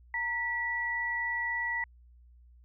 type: tone pair together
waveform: sine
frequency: 923 / 1950.6 Hz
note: A#5 / B6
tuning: -17 / -22 cents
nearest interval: octave + minor second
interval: 1295 cents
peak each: -37 / -30 dBFS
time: 0.14-1.84 s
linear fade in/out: 2 ms
effects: added 60 Hz sine -54 dBFS peak until 2.64 s